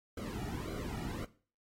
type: noise with flanger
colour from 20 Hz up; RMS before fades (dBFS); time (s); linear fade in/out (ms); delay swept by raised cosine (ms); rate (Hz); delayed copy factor
brown; -40; 0.17-1.25; 5; 1.1 to 1.93; 1.8; -0.95
effects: noise-tail reverb RT60 0.4 s tail -17 dB re dry + AAC 48 kbps